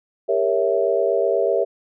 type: chord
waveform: sine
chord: G diminished seventh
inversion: none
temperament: equal with one note detuned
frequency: 398.2 / 466.2 / 554.4 / 659.3 Hz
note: G4 / Bb4 / Db5 / Fb5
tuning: +27 / 0 / 0 / 0 cents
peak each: -22 dBFS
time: 0.28-1.65 s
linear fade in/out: 20 ms
effects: none